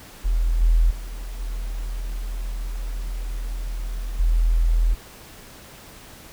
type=tone with level steps; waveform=sine; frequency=41.2 Hz; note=E1; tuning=in tune; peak=-17 / -13 / -29 / -25 / -15 dBFS; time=0.24-4.95 s; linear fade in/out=20 ms; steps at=0.61 / 0.9 / 1.39 / 4.19 s; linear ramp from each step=10 ms; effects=pink hiss -44 dBFS RMS until 6.32 s